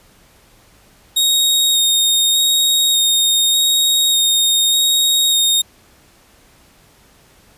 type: tone with vibrato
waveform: sawtooth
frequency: 3729 Hz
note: A#7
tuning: in tune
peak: -9 dBFS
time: 1.16-5.62 s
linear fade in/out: 10 ms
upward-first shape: square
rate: 0.84 Hz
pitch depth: 12 cents each way
effects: pink hiss -50 dBFS RMS until 7.57 s + resampled to 32000 Hz